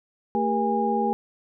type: tone cluster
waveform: sine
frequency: 223.6 / 398.4 / 476.1 / 817 Hz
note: A3 / G4 / A#4 / G#5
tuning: +28 / +28 / +37 / -29 cents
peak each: -26 / -28 / -29 / -24 dBFS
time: 0.35-1.13 s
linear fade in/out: 0 ms
effects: none